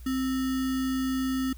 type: tone with sample-and-hold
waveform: sine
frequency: 261.6 Hz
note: C4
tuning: in tune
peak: -25 dBFS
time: 0.06-1.53 s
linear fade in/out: 5 ms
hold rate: 1575 Hz
effects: added 60 Hz sine -41 dBFS peak until 1.57 s + white hiss -58 dBFS RMS until 1.57 s